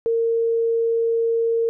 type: tone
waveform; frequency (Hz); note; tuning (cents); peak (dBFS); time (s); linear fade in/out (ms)
sine; 459.1; A#4; -26; -17; 0.06-1.69; 0
effects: none